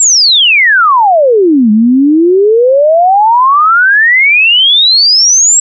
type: exponential two-way sweep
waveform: sine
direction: down then up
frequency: 7740 to 207.7 to 7740 Hz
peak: -3 dBFS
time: 0-5.6 s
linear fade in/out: 5 ms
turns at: 1.71 s
effects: none